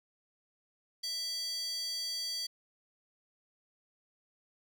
square tone with high-pass filter, 660 Hz, E5, 2 cents sharp, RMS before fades -37 dBFS, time 1.03-2.47 s, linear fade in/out 10 ms, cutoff 4300 Hz, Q 7.2, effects none

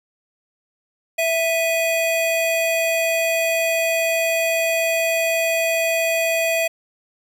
square tone pair together, 659.3 / 2489 Hz, E5 / D#7, 0 / 0 cents, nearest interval octave + major seventh, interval 2300 cents, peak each -20 / -23 dBFS, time 1.18-6.68 s, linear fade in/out 10 ms, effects none

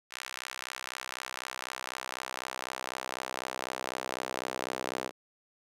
sawtooth tone with high-pass filter sweep, 64 Hz, C2, 38 cents flat, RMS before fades -39 dBFS, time 0.1-5.12 s, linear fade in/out 50 ms, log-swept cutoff 1700 to 440 Hz, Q 0.95, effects low-pass 12000 Hz 12 dB/octave

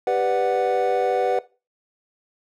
triangle chord, G major seventh, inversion none, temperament equal, 392 / 493.9 / 587.3 / 740 Hz, G4 / B4 / D5 / F#5, 0 / 0 / 0 / 0 cents, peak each -24 / -19 / -25 / -20 dBFS, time 0.07-1.39 s, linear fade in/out 2 ms, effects noise-tail reverb RT60 0.3 s tail -19 dB re dry + tanh soft clip ceiling -8 dBFS

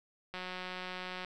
click train, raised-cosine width 0.3 ms, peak -25 dBFS, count 167, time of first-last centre 0.34-1.247 s, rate 183 Hz, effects none

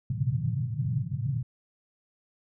pink band-pass noise, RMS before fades -29 dBFS, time 0.1-1.43 s, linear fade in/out 5 ms, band 110 to 150 Hz, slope 48 dB/octave, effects none

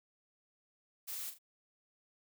blue noise with echo, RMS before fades -42 dBFS, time 1.07-1.31 s, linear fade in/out 20 ms, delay 39 ms, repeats 2, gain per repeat -9 dB, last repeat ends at 1.388 s, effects none

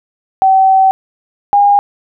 sine tone pair in turn, 766 / 811.5 Hz, G5 / G#5, -40 / -40 cents, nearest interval minor second, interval 100 cents, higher second, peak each -5 dBFS, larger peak neither, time 0.42-0.91 / 1.53-1.79 s, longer first, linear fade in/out 0 ms, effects none

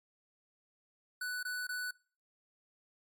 square tone bursts, 1487 Hz, F#6, 8 cents sharp, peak -36 dBFS, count 3, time 1.21-1.91 s, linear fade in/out 5 ms, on 220 ms, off 20 ms, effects noise-tail reverb RT60 0.4 s tail -23 dB re dry + MP3 96 kbps

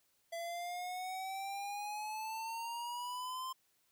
square exponential sweep, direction up, 670 to 1046.5 Hz, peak -40 dBFS, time 0.32-3.53 s, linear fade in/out 10 ms, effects white hiss -75 dBFS RMS until 3.91 s

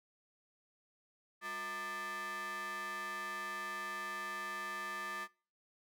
40% pulse ring-modulated tone, 280 Hz, C#4, 18 cents sharp, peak -36 dBFS, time 1.41-5.28 s, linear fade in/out 50 ms, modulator 1480 Hz, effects noise-tail reverb RT60 0.4 s tail -23 dB re dry

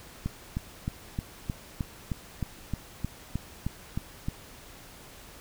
click train, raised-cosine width 5 ms, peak -17 dBFS, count 14, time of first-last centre 0.26-4.285 s, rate 3.23 Hz, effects pink hiss -49 dBFS RMS until 5.4 s

